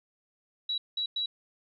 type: tone bursts at uneven times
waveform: sine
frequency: 3903 Hz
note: B7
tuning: 21 cents flat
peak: -28 dBFS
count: 3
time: 0.69-0.78 / 0.97-1.06 / 1.16-1.26 s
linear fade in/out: 5 ms
effects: none